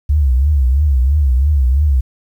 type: tone with vibrato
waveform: sine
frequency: 68.7 Hz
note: C#2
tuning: 15 cents flat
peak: -9 dBFS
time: 0.09-2.01 s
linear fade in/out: 10 ms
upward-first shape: triangle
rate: 3 Hz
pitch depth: 210 cents each way
effects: 8-bit